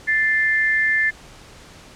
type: tone pair together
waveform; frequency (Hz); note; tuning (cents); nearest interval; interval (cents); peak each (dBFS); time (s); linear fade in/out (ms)
sine; 1760 / 2093; A6 / C7; 0 / 0; minor third; 300; -17 / -21; 0.07-1.11; 20
effects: pink hiss -44 dBFS RMS until 1.95 s + low-pass 8000 Hz 12 dB/octave